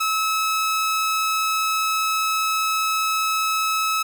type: tone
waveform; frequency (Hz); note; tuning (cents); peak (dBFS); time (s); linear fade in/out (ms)
sawtooth; 1295; E6; -31; -16; 0-4.03; 10
effects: none